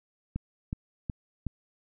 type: click train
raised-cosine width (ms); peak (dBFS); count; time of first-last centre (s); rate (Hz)
5; -19; 4; 0.36-1.467; 2.71
effects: none